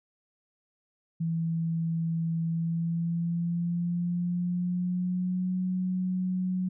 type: tone with pitch glide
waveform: sine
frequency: 164.8 to 183.92 Hz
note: E3 to F#3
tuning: 0 to -10 cents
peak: -26 dBFS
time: 1.2-6.69 s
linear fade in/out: 10 ms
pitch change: +190 cents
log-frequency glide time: 2.45-5.56 s
effects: none